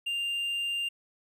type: tone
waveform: triangle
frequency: 2794 Hz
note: F7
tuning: in tune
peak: -27 dBFS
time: 0.06-0.89 s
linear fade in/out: 10 ms
effects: none